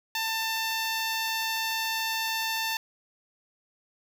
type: tone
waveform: 10% pulse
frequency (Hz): 893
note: A5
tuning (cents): +25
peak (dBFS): -19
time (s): 0.15-2.77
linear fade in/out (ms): 2
effects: none